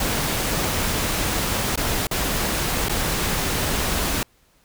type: noise with dropouts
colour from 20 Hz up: pink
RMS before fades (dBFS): -23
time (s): 0-4.23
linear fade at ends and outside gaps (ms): 2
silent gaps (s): 1.758-1.775 / 2.07-2.112 / 2.885-2.895
effects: pink hiss -60 dBFS RMS until 4.64 s